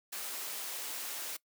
white high-pass noise, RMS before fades -40 dBFS, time 0.12-1.37 s, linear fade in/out 10 ms, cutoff 360 Hz, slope 12 dB/octave, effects noise-tail reverb RT60 0.1 s tail -21 dB re dry

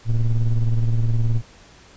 triangle ring-modulated tone, 61.74 Hz, B1, in tune, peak -10 dBFS, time 0.05-1.42 s, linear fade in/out 50 ms, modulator 52.2 Hz, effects pink hiss -48 dBFS RMS until 1.96 s + resampled to 16000 Hz

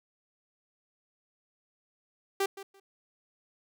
sawtooth tone with echo, 392 Hz, G4, in tune, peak -22 dBFS, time 2.4-2.46 s, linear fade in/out 5 ms, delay 170 ms, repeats 2, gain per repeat -15 dB, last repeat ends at 2.8 s, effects none

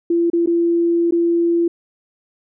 sine tone with dropouts, 340 Hz, F4, 46 cents flat, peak -13 dBFS, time 0.1-1.68 s, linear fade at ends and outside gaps 5 ms, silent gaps 0.301-0.332 / 0.461-0.472 / 1.11-1.122 s, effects none

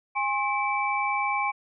sine tone cluster, 818 / 1069 / 2315 Hz, G#5 / C6 / D7, -26 / +37 / -25 cents, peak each -28 dBFS, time 0.15-1.52 s, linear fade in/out 20 ms, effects none

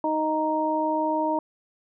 harmonic tone, 311.1 Hz, D#4, in tune, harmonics 1 / 2 / 3, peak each -27 / -27 / -25 dBFS, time 0.04-1.39 s, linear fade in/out 2 ms, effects none

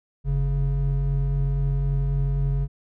triangle tone pair together, 47.47 / 138.59 Hz, F#1 / C#3, +45 / 0 cents, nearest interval octave + perfect fifth, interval 1855 cents, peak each -21 dBFS, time 0.24-2.68 s, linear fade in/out 50 ms, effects none

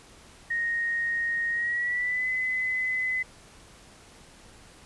sine tone with pitch glide, 1864.7 to 2022 Hz, A#6 to B6, 0 to +40 cents, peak -25 dBFS, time 0.5-3.23 s, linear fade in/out 10 ms, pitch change +140 cents, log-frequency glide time 1.5-2.28 s, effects pink hiss -52 dBFS RMS until 4.85 s + resampled to 24000 Hz

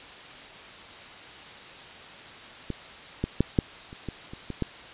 clicks, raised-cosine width 3 ms, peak -17 / -13 / -7 / -7 / -29 / -19 / -26 / -20 / -13 dBFS, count 9, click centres 2.703 / 3.24 / 3.406 / 3.588 / 3.929 / 4.087 / 4.335 / 4.503 / 4.623 s, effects white hiss -44 dBFS RMS until 4.93 s + resampled to 8000 Hz

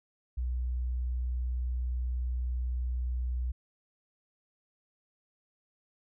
sine tone, 61.74 Hz, B1, in tune, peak -29 dBFS, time 0.37-3.52 s, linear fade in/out 10 ms, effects none

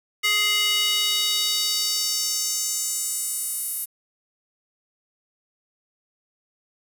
square tone with high-pass filter sweep, 418.5 Hz, G#4, 13 cents sharp, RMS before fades -24 dBFS, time 0.23-3.86 s, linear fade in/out 20 ms, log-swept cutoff 2300 to 11000 Hz, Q 2.5, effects 8-bit

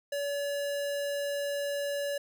square tone, 570 Hz, C#5, 48 cents sharp, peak -31 dBFS, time 0.12-2.18 s, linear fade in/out 5 ms, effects none

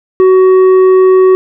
triangle tone with tanh clipping, 374.4 Hz, F#4, 20 cents sharp, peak -4 dBFS, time 0.2-1.35 s, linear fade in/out 0 ms, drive 11 dB, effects none

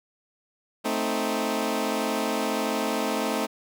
15% pulse chord, A diminished, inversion none, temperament equal with one note detuned, 220 / 261.6 / 312.4 Hz, A3 / C4 / Eb4, 0 / 0 / +7 cents, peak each -22 / -23 / -24 dBFS, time 0.84-3.47 s, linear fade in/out 20 ms, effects none

